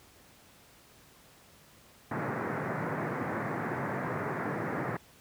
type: band-pass noise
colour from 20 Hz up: pink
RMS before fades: -34 dBFS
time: 2.11-4.97 s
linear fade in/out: 5 ms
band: 110 to 2000 Hz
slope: 48 dB/octave
effects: pink hiss -58 dBFS RMS until 5.2 s + high-pass 60 Hz 12 dB/octave